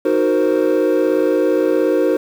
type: chord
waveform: triangle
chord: C half-diminished seventh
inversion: first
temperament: equal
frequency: 311.1 / 370 / 466.2 / 523.3 Hz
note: Eb4 / Gb4 / Bb4 / C5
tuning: 0 / 0 / 0 / 0 cents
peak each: -16 dBFS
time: 0.05-2.17 s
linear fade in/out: 5 ms
effects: tanh soft clip ceiling -4 dBFS + 7-bit